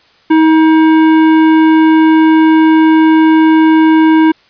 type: tone with hard clipping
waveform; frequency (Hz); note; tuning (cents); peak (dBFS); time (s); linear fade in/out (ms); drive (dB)
sine; 317.6; D#4; +36; -6; 0.3-4.32; 10; 13
effects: white hiss -48 dBFS RMS until 4.49 s + resampled to 11025 Hz